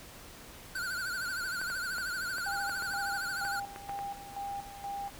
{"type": "tone with vibrato", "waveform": "square", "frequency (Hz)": 1471, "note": "F#6", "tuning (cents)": -11, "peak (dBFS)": -34, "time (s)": [0.75, 3.6], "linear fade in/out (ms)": 5, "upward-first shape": "triangle", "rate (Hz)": 13, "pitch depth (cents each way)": 120}
{"type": "clicks", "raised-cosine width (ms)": 0.5, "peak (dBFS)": -27, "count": 10, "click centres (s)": [1.615, 1.701, 1.983, 2.383, 2.695, 2.823, 3.451, 3.761, 3.895, 3.99]}
{"type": "tone with tremolo", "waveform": "sine", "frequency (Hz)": 800, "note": "G5", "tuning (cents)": 35, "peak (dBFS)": -35, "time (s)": [2.46, 5.1], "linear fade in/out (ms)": 5, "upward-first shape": "square", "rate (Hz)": 2.1, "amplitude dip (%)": 70}
{"effects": ["pink hiss -50 dBFS RMS until 5.19 s"]}